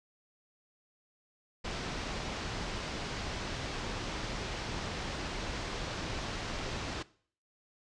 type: low-pass noise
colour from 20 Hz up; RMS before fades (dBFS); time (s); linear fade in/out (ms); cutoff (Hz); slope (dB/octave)
pink; -38; 1.64-7.03; 10; 5900; 24
effects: noise-tail reverb RT60 0.5 s tail -19 dB re dry + resampled to 22050 Hz